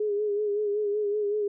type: tone with vibrato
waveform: sine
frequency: 415.3 Hz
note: G#4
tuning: in tune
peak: -24 dBFS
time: 0-1.48 s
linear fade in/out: 5 ms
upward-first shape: sine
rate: 5.3 Hz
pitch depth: 46 cents each way
effects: none